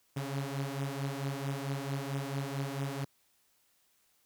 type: beating tone pair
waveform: sawtooth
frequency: 136.5 / 141 Hz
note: C#3 / C#3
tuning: -26 / +30 cents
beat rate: 4.5 Hz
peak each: -32 / -34 dBFS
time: 0.16-3.05 s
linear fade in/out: 10 ms
effects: white hiss -71 dBFS RMS until 4.25 s